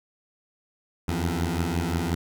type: beating tone pair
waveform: 15% pulse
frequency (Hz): 82 / 87.7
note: E2 / F2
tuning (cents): -9 / +8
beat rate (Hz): 5.7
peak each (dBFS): -21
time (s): 1.08-2.15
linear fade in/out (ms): 5
effects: none